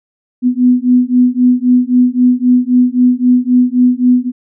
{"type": "beating tone pair", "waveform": "sine", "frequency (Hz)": [246.9, 250.7], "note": ["B3", "B3"], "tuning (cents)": [0, 26], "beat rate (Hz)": 3.8, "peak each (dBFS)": -10, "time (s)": [0.42, 4.32], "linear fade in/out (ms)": 50, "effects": []}